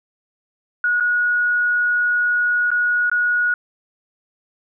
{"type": "tone with dropouts", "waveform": "sine", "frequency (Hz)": 1454, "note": "F#6", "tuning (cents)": -31, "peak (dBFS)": -15, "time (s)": [0.84, 3.54], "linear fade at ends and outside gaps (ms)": 2, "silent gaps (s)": [[1, 1.006], [2.705, 2.715], [3.098, 3.115]], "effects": []}